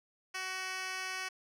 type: tone with band-pass filter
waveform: 10% pulse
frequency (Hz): 374.6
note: F#4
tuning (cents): +21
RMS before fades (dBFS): -39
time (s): 0.34-1.29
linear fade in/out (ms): 10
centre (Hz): 3500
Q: 0.81
effects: none